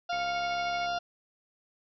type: harmonic tone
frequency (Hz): 698.5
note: F5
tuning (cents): 0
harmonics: 1 / 2 / 4 / 5 / 6 / 7 / 8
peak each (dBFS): -30 / -36 / -42 / -44 / -46 / -47 / -48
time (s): 0.09-0.99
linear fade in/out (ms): 10
type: tone with tremolo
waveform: sine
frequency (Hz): 2200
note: C#7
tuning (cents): -14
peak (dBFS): -35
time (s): 0.12-0.87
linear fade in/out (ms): 10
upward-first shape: triangle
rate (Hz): 13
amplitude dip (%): 95
type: click train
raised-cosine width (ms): 1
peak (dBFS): -34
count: 59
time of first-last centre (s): 0.13-0.977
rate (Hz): 68.5
effects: none